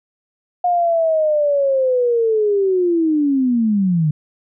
sine linear sweep, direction down, 718 to 146.83 Hz, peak -13 dBFS, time 0.64-4.11 s, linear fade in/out 5 ms, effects none

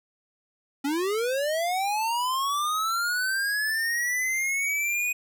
square linear sweep, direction up, 269.6 to 2490 Hz, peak -25 dBFS, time 0.84-5.13 s, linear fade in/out 10 ms, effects none

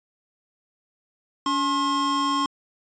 square tone pair together, 283.8 / 1070.7 Hz, C#4 / C6, +41 / +40 cents, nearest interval octave + major seventh, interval 2299 cents, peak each -27 / -23 dBFS, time 1.46-2.46 s, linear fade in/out 2 ms, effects resampled to 16000 Hz

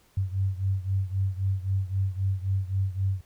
sine beating tone pair, 95.1 / 98.9 Hz, F#2 / G2, +48 / +16 cents, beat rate 3.8 Hz, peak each -26 / -29 dBFS, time 0.17-3.21 s, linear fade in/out 5 ms, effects pink hiss -62 dBFS RMS until 3.25 s

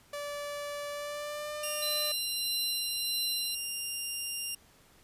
sawtooth tone with pitch glide, 580 to 599.8 Hz, D5 to D5, -22 to +36 cents, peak -32 dBFS, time 0.13-2.12 s, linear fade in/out 5 ms, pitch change +58 cents, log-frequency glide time 0.91-1.58 s
10% pulse tone, 2794 Hz, F7, in tune, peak -25 dBFS, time 1.63-4.55 s, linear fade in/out 5 ms
square tone with tremolo, 4039 Hz, B7, 38 cents sharp, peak -31 dBFS, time 1.82-3.55 s, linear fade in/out 5 ms, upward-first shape sine, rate 1.6 Hz, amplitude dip 40%
effects pink hiss -61 dBFS RMS until 5.03 s + resampled to 32000 Hz

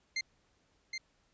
25% pulse tone with echo, 2100 Hz, C7, 6 cents sharp, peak -28 dBFS, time 0.16-0.21 s, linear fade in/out 5 ms, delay 770 ms, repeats 1, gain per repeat -5 dB, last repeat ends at 0.98 s, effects pink hiss -72 dBFS RMS until 1.33 s + resampled to 16000 Hz

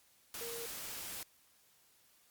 sine tone in noise, 466.2 Hz, A#4, in tune, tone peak -44 dBFS, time 0.41-0.66 s, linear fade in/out 2 ms, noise white, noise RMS -44 dBFS, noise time 0.34-1.23 s, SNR -3 dB, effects white hiss -68 dBFS RMS until 2.3 s + Opus 48 kbps

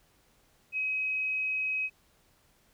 sine tone, 2539 Hz, D#7, 34 cents sharp, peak -28 dBFS, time 0.72-1.9 s, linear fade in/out 50 ms, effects pink hiss -66 dBFS RMS until 2.73 s

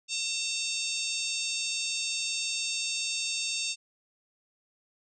harmonic tone with a mistuned harmonic, 913 Hz, A#5, 36 cents flat, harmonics 3 / 4 / 5 / 6 / 7 / 8 / 9, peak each -35 / -36 / -37 / -38 / -38 / -39 / -40 dBFS, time 0.08-3.76 s, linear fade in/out 50 ms, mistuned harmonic 3, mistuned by -31 cents, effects none

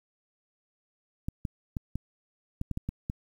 clicks, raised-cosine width 5 ms, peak -19 dBFS, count 9, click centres 1.285 / 1.452 / 1.768 / 1.956 / 2.614 / 2.713 / 2.774 / 2.89 / 3.099 s, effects 9-bit

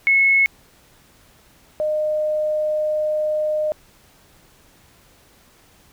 sine tone pair in turn, 2188 / 611.7 Hz, C#7 / D#5, -23 / -30 cents, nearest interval octave + minor seventh, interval 2207 cents, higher first, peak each -12 / -18 dBFS, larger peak first, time 0.07-0.46 / 1.8-3.72 s, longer second, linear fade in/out 0 ms, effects pink hiss -53 dBFS RMS until 5.92 s

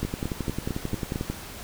two click trains, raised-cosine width 3 ms, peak -15 / -15 dBFS, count 15 / 6, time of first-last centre 0.05-1.3 / 0.03-1.159 s, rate 11.2 / 4.43 Hz, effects pink hiss -40 dBFS RMS until 1.63 s

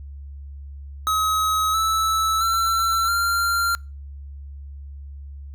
square tone with pitch steps, 1275 / 1310.1 / 1346.1 / 1383.2 Hz, D#6 / E6 / E6 / F6, +42 / -11 / +36 / -17 cents, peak -19 dBFS, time 1.07-3.75 s, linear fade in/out 0 ms, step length 670 ms, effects noise-tail reverb RT60 0.3 s tail -26 dB re dry + added 70 Hz sine -34 dBFS peak until 5.54 s

